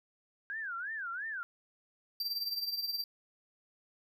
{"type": "tone with vibrato", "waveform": "sine", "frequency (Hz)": 1568, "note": "G6", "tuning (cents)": 0, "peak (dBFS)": -36, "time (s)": [0.5, 1.43], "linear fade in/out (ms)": 0, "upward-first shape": "sine", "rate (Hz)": 2.9, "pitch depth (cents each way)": 250}
{"type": "tone with tremolo", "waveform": "square", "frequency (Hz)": 4699, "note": "D8", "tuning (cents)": 0, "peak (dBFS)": -31, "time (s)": [2.2, 3.04], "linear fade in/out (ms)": 2, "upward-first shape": "triangle", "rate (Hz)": 19, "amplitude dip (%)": 75}
{"effects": []}